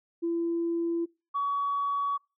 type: tone pair in turn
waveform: sine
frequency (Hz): 337.2 / 1130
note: E4 / C#6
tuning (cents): +39 / +33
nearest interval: octave + major sixth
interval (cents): 2094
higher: second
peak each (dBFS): -25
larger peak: neither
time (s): 0.22-1.06 / 1.34-2.18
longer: neither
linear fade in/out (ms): 20
effects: noise-tail reverb RT60 0.3 s tail -25 dB re dry + tanh soft clip ceiling -21 dBFS